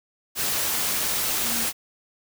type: tone in noise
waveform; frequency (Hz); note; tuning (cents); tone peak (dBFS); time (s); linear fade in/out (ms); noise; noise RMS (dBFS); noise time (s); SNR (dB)
sine; 231.9; A#3; -9; -34; 1.42-1.67; 50; white; -25; 0.35-1.73; -12
effects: none